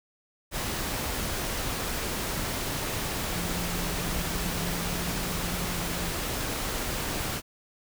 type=tone in noise; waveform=sine; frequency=174.61 Hz; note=F3; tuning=in tune; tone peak=-35 dBFS; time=3.31-6.13 s; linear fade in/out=50 ms; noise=pink; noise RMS=-31 dBFS; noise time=0.51-7.42 s; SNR=-7 dB; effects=none